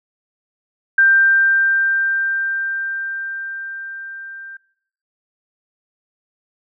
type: tone with level ramp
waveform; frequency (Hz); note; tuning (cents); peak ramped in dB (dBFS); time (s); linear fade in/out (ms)
sine; 1575; G6; +8; -8 to -32; 0.98-4.57; 5
effects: noise-tail reverb RT60 0.7 s tail -23 dB re dry